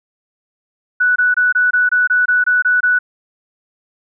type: tone bursts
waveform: sine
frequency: 1480 Hz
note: F#6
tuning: in tune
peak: -10 dBFS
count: 11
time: 1-2.99 s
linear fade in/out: 10 ms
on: 160 ms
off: 23 ms
effects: none